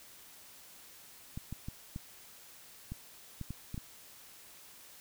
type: clicks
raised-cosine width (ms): 5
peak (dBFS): -27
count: 9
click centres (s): 1.375 / 1.526 / 1.685 / 1.961 / 2.92 / 3.413 / 3.506 / 3.744 / 3.778
effects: white hiss -55 dBFS RMS until 5 s